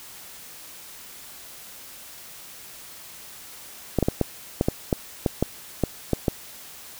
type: clicks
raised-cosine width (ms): 2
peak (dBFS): -6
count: 12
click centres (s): 3.987 / 4.027 / 4.085 / 4.213 / 4.611 / 4.685 / 4.928 / 5.262 / 5.426 / 5.837 / 6.133 / 6.282
effects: white hiss -43 dBFS RMS until 6.99 s